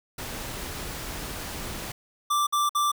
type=noise; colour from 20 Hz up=pink; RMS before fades=-35 dBFS; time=0.18-1.92 s; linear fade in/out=5 ms
type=tone bursts; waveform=square; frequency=1174.7 Hz; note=D6; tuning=in tune; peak=-22 dBFS; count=3; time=2.3-2.918 s; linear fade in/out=10 ms; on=170 ms; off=54 ms
effects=none